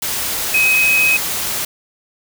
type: tone in noise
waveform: sine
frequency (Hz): 2536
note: D#7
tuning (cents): +32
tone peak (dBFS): -11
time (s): 0.54-1.17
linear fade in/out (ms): 5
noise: white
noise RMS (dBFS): -21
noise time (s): 0.02-1.65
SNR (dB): +7
effects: none